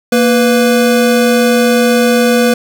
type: tone pair together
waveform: square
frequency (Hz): 233.1 / 493.9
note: A#3 / B4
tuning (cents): 0 / 0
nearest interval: octave + minor second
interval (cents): 1300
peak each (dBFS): -11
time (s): 0.12-2.54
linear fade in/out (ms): 5
effects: none